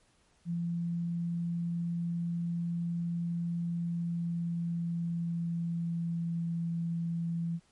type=tone with pitch glide; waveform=sine; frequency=170.6 to 168.06 Hz; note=F3 to E3; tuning=-40 to +34 cents; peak=-30 dBFS; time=0.45-7.6 s; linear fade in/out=50 ms; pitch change=-26 cents; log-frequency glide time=3.72-6.5 s; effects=pink hiss -68 dBFS RMS until 7.71 s + MP3 48 kbps